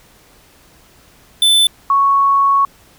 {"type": "tone pair in turn", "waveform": ["square", "sine"], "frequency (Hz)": [3520, 1108.7], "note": ["A7", "C#6"], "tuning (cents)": [0, 0], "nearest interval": "octave + minor sixth", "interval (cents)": 2000, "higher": "first", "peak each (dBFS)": -9, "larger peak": "neither", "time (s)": [[1.42, 1.67], [1.9, 2.65]], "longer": "second", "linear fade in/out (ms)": 2, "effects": ["pink hiss -48 dBFS RMS until 2.98 s"]}